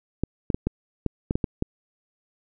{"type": "clicks", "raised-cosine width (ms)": 3, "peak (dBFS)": -10, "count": 9, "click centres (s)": [0.236, 0.502, 0.545, 0.67, 1.063, 1.309, 1.355, 1.442, 1.624], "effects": []}